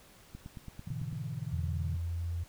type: click train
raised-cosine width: 5 ms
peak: -31 dBFS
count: 8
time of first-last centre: 0.35-1.127 s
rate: 9.01 Hz
type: chord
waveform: sine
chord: E dominant seventh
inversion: first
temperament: equal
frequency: 103.83 / 123.47 / 146.83 / 164.81 Hz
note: G#2 / B2 / D3 / E3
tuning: 0 / 0 / 0 / 0 cents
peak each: -43 / -39 / -40 / -42 dBFS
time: 0.87-1.97 s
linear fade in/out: 5 ms
type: tone with pitch glide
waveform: sine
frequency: 84.5 to 85.24 Hz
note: E2 to F2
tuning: +43 to -41 cents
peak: -32 dBFS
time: 1.52-2.44 s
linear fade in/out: 10 ms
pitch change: +16 cents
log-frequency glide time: 1.88-2.26 s
effects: pink hiss -58 dBFS RMS until 2.48 s